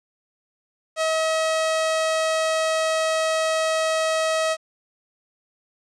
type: tone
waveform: sawtooth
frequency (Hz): 639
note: D#5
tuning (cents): +46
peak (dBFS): -16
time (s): 0.96-4.57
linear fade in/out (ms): 50
effects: resampled to 22050 Hz + 9-bit